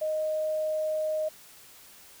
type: tone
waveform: sine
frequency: 621 Hz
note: D#5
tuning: 3 cents flat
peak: -26 dBFS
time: 0.01-1.29 s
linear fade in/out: 10 ms
effects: white hiss -52 dBFS RMS until 2.2 s